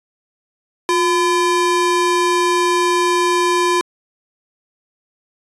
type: ring-modulated tone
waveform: square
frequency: 684 Hz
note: F5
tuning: 36 cents flat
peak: -11 dBFS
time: 0.89-3.81 s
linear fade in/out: 0 ms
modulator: 328 Hz
effects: resampled to 24000 Hz